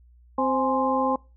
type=harmonic tone with a mistuned harmonic; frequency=261.6 Hz; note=C4; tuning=in tune; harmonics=1 / 2 / 3 / 4; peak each=-26 / -26 / -26 / -26 dBFS; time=0.38-1.16 s; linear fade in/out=5 ms; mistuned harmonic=3; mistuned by=+97 cents; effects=noise-tail reverb RT60 0.3 s tail -24 dB re dry + added 60 Hz sine -51 dBFS peak until 1.36 s

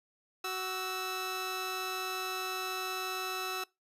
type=tone pair together; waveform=15% pulse; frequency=373.4 / 1314.6 Hz; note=F#4 / E6; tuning=+16 / -5 cents; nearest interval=octave + minor seventh; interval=2179 cents; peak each=-31 / -30 dBFS; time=0.44-3.64 s; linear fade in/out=5 ms; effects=noise-tail reverb RT60 0.2 s tail -22 dB re dry + resampled to 32000 Hz

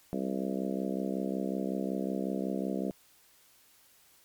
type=harmonic tone with a mistuned harmonic; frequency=65.41 Hz; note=C2; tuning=in tune; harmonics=3 / 4 / 5 / 6 / 7 / 8 / 9 / 10; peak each=-34 / -36 / -38 / -40 / -41 / -42 / -43 / -44 dBFS; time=0.13-2.91 s; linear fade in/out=0 ms; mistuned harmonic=10; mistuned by=+31 cents; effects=white hiss -62 dBFS RMS until 4.24 s + MP3 96 kbps

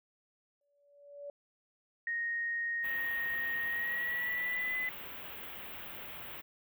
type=tone with exponential growth; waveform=sine; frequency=573 Hz; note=D5; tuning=43 cents flat; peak=-39 dBFS; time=0.61-1.3 s; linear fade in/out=2 ms; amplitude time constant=150 ms
type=tone with pitch glide; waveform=sine; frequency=1864.7 to 2010 Hz; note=A#6 to B6; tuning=0 to +30 cents; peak=-32 dBFS; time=2.07-4.89 s; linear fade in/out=2 ms; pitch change=+130 cents; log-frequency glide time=3.63-4.76 s
type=band-stop noise; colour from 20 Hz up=white; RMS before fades=-45 dBFS; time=2.83-6.42 s; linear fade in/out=20 ms; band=3300 to 15000 Hz; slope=48 dB/octave
effects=none

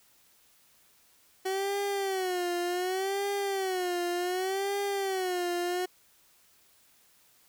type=tone with vibrato; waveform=30% pulse; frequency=375.3 Hz; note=F#4; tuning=25 cents sharp; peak=-26 dBFS; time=1.45-5.86 s; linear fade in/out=10 ms; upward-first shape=sine; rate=0.67 Hz; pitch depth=120 cents each way; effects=white hiss -63 dBFS RMS until 7.48 s

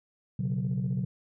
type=chord; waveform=sine; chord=B suspended second; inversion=none; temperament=equal; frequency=123.47 / 138.59 / 185 Hz; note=B2 / C#3 / F#3; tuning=0 / 0 / 0 cents; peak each=-30 dBFS; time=0.39-1.05 s; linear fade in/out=5 ms; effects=tanh soft clip ceiling -22 dBFS

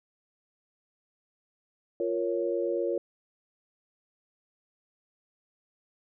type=chord; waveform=sine; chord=Bb minor; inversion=second; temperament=equal; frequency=349.2 / 466.2 / 554.4 Hz; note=F4 / Bb4 / Db5; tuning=0 / 0 / 0 cents; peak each=-30 / -31 / -31 dBFS; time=2-2.98 s; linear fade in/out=2 ms; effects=none

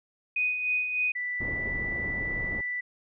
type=tone with tremolo; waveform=sine; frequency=2491 Hz; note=D#7; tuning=1 cent sharp; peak=-23 dBFS; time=0.36-1.12 s; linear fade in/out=5 ms; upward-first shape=sine; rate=3.3 Hz; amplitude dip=50%
type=tone; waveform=sine; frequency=1975.5 Hz; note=B6; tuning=in tune; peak=-29 dBFS; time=1.15-2.81 s; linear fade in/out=10 ms
type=low-pass noise; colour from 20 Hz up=pink; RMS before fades=-37 dBFS; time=1.4-2.61 s; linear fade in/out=5 ms; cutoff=590 Hz; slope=12 dB/octave
effects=none

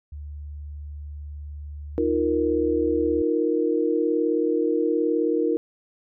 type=tone; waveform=sine; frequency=73.42 Hz; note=D2; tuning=in tune; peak=-33 dBFS; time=0.12-3.22 s; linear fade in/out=5 ms
type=chord; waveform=sine; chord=Eb suspended second; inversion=none; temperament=just; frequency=311.1 / 350 / 466.7 Hz; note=Eb4 / F4 / Bb4; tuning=0 / +4 / +2 cents; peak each=-24 / -25 / -23 dBFS; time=1.98-5.57 s; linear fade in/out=0 ms
effects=none

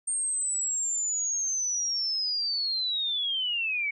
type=linear sweep; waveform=sine; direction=down; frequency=8690 to 2217 Hz; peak=-26 dBFS; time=0.07-3.91 s; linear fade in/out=10 ms; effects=none

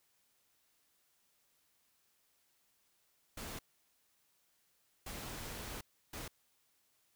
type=noise bursts at uneven times; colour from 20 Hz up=pink; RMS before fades=-45 dBFS; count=3; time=3.37-3.59 / 5.06-5.81 / 6.13-6.28 s; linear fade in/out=5 ms; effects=white hiss -75 dBFS RMS until 7.15 s

